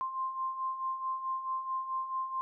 sine beating tone pair, 1046.5 / 1051.1 Hz, C6 / C6, 0 / +8 cents, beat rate 4.6 Hz, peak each -40 / -33 dBFS, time 0.01-2.41 s, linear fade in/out 0 ms, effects none

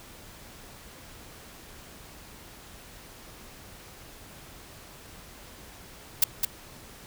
blue noise with echo, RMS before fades -18 dBFS, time 6.22-6.24 s, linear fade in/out 5 ms, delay 210 ms, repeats 1, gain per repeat -5 dB, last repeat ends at 6.45 s, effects pink hiss -48 dBFS RMS until 7.06 s

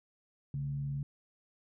sine tone with frequency modulation, 140.5 Hz, C#3, 24 cents sharp, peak -33 dBFS, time 0.54-1.03 s, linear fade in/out 2 ms, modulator 77.1 Hz, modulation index 0.3, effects none

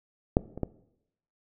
clicks, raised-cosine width 2 ms, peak -6 / -24 / -14 dBFS, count 3, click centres 0.369 / 0.576 / 0.633 s, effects noise-tail reverb RT60 0.8 s tail -19 dB re dry

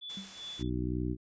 sine tone with tremolo, 3459 Hz, A7, 30 cents flat, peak -39 dBFS, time 0.01-0.7 s, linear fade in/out 20 ms, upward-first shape sine, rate 2.6 Hz, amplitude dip 85%
white noise, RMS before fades -48 dBFS, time 0.09-0.63 s, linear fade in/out 10 ms
sine tone with exponential decay, 194.3 Hz, G3, 15 cents flat, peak -37 dBFS, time 0.17-0.43 s, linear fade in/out 2 ms, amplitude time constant 56 ms
harmonic tone, 61.74 Hz, B1, in tune, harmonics 1 / 2 / 3 / 4 / 5 / 6, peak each -36 / -36 / -40 / -39 / -36 / -41 dBFS, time 0.58-1.17 s, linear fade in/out 50 ms
effects resampled to 16000 Hz

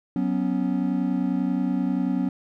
triangle chord, F# suspended fourth, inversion none, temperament equal, 185 / 246.9 / 277.2 Hz, F#3 / B3 / C#4, 0 / 0 / 0 cents, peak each -24 dBFS, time 0.16-2.29 s, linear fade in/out 2 ms, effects none

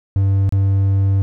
triangle tone with dropouts, 97.7 Hz, G2, 5 cents flat, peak -10 dBFS, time 0.16-1.22 s, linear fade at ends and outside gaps 0 ms, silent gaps 0.492-0.524 s, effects none

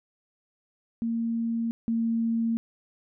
sine tone pair in turn, 230 / 228.7 Hz, A#3 / A#3, -23 / -33 cents, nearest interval unison, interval 10 cents, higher first, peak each -25 / -23 dBFS, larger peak second, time 1.02-1.71 / 1.88-2.57 s, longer neither, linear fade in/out 0 ms, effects none

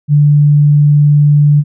sine tone, 146.83 Hz, D3, in tune, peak -4 dBFS, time 0.08-1.64 s, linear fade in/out 50 ms, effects none

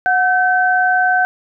sine tone pair together, 733 / 1536.2 Hz, F#5 / G6, -16 / -35 cents, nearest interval octave + minor second, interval 1281 cents, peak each -14 dBFS, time 0.06-1.25 s, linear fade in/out 0 ms, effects none

